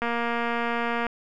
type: click train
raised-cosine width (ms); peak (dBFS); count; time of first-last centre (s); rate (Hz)
0.5; -13; 247; 0.02-1.067; 235
effects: none